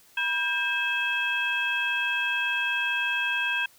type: tone cluster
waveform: sine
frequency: 968 / 1595 / 2602 / 3254 Hz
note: B5 / G6 / E7 / G#7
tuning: -35 / +30 / -23 / -36 cents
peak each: -35 / -27 / -27 / -33 dBFS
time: 0.17-3.66 s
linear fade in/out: 5 ms
effects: tanh soft clip ceiling -14 dBFS + white hiss -57 dBFS RMS until 3.78 s